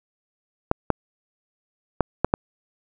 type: clicks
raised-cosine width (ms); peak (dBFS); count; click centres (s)
1; -3; 5; 0.714 / 0.903 / 2.007 / 2.246 / 2.339
effects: none